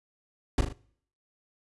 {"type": "noise with echo", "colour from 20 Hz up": "brown", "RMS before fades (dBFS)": -22, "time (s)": [0.58, 0.61], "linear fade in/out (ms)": 2, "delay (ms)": 39, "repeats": 3, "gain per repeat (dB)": -6, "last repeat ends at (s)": 0.727, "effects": ["noise-tail reverb RT60 0.6 s tail -23 dB re dry", "resampled to 24000 Hz"]}